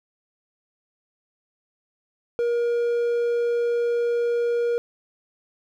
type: tone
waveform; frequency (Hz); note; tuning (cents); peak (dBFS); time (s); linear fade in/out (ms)
triangle; 474.1; A#4; +29; -18; 2.39-4.78; 0
effects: none